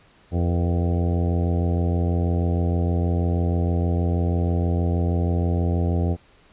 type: harmonic tone with a mistuned harmonic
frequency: 86.3 Hz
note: F2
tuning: 20 cents flat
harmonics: 1 / 2 / 3 / 4 / 5 / 6 / 7 / 8 / 9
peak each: -20 / -26 / -30 / -32 / -34 / -36 / -37 / -38 / -39 dBFS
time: 0.31-6.17 s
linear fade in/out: 50 ms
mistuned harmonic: 6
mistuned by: -65 cents
effects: pink hiss -55 dBFS RMS until 6.52 s + resampled to 8000 Hz